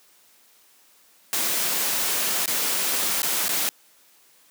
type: noise with dropouts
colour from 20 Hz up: white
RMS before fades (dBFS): -24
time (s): 1.33-3.69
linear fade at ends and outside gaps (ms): 0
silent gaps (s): 2.458-2.478 / 3.219-3.231 / 3.482-3.492
effects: white hiss -57 dBFS RMS until 4.5 s + high-pass 200 Hz 12 dB/octave